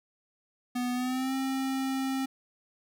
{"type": "tone with pitch glide", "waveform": "square", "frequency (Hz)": [246.9, 266.2], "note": ["B3", "C4"], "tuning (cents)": [0, 30], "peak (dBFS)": -29, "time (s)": [0.75, 2.26], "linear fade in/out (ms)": 10, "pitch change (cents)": 130, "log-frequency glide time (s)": [0.93, 1.34], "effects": []}